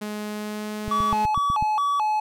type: tone with pitch glide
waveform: sawtooth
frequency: 210.4 to 212 Hz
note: G#3 to G#3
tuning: +23 to +36 cents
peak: -25 dBFS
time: 0.01-1.26 s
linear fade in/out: 10 ms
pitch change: +13 cents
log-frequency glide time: 0.31-0.71 s
type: click train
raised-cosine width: 5 ms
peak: -18 dBFS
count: 7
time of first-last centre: 0.88-1.625 s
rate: 8.05 Hz
type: tone with vibrato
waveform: triangle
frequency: 987.8 Hz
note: B5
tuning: in tune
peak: -18 dBFS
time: 0.91-2.2 s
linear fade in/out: 5 ms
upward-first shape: square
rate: 2.3 Hz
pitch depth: 250 cents each way
effects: none